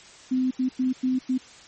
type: tone bursts at uneven times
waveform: sine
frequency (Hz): 256.8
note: C4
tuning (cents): -32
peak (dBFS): -20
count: 5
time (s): 0.31-0.51 / 0.59-0.69 / 0.79-0.93 / 1.03-1.19 / 1.29-1.38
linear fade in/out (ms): 10
effects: white hiss -48 dBFS RMS until 1.67 s + MP3 32 kbps